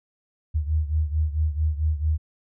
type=beating tone pair; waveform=sine; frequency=76.2 / 80.7 Hz; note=D#2 / E2; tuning=-36 / -36 cents; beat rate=4.5 Hz; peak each=-22 / -26 dBFS; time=0.54-2.18 s; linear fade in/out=20 ms; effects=none